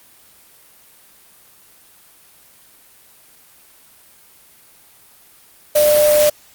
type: tone in noise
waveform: sine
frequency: 597 Hz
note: D5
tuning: 28 cents sharp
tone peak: -10 dBFS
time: 5.75-6.3 s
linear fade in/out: 10 ms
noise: white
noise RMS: -20 dBFS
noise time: 5.75-6.3 s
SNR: +7 dB
effects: white hiss -48 dBFS RMS until 6.54 s + Opus 32 kbps